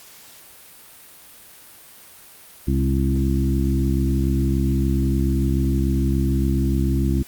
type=harmonic tone with a mistuned harmonic; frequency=66.9 Hz; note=C2; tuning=39 cents sharp; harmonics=1 / 2 / 3 / 4 / 5; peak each=-20 / -23 / -25 / -26 / -27 dBFS; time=2.67-7.23 s; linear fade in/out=10 ms; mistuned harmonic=3; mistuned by=+27 cents; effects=white hiss -45 dBFS RMS until 7.27 s + Opus 48 kbps